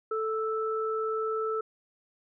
sine tone pair together, 440 / 1318.5 Hz, A4 / E6, 0 / 0 cents, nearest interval octave + perfect fifth, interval 1900 cents, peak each -29 / -32 dBFS, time 0.11-1.61 s, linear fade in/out 5 ms, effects none

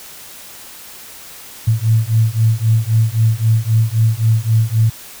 sine beating tone pair, 110 / 113.8 Hz, A2 / A#2, 0 / -41 cents, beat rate 3.8 Hz, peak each -14 / -14 dBFS, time 1.67-4.9 s, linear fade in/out 10 ms, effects white hiss -36 dBFS RMS until 5.2 s

